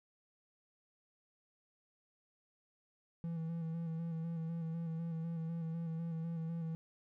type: tone with vibrato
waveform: triangle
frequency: 164.81 Hz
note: E3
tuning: in tune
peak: -35 dBFS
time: 3.24-6.75 s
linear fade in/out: 0 ms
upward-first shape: square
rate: 4 Hz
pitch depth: 28 cents each way
effects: none